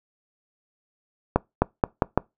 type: accelerating click train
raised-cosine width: 1 ms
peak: -3 dBFS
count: 5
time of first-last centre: 1.36-2.176 s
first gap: 260 ms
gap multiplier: 0.84
effects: noise-tail reverb RT60 0.2 s tail -24 dB re dry